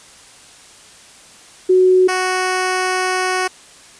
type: tone pair in turn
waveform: sine / 10% pulse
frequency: 370 / 370 Hz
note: F#4 / F#4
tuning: 0 / 0 cents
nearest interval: unison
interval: 0 cents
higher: neither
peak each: -8 dBFS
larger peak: neither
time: 1.69-2.08 / 2.08-3.48 s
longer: second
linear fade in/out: 10 ms
effects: white hiss -43 dBFS RMS until 3.99 s + resampled to 22050 Hz